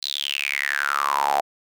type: tone with high-pass filter sweep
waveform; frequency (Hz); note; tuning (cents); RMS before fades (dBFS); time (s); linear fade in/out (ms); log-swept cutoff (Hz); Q
sawtooth; 70.8; C#2; +37; -24; 0.02-1.41; 10; 4200 to 720; 9.1
effects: none